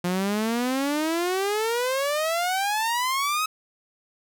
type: exponential sweep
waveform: sawtooth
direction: up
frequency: 174.61 to 1287 Hz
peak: -19 dBFS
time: 0.04-3.46 s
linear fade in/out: 5 ms
effects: none